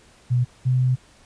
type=tone pair in turn; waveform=sine; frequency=123.47 / 127.53 Hz; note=B2 / C3; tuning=0 / -44 cents; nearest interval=minor second; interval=56 cents; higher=second; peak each=-16 dBFS; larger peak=neither; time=0.3-0.45 / 0.65-0.96 s; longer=second; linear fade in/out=20 ms; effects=pink hiss -53 dBFS RMS until 1.25 s + resampled to 22050 Hz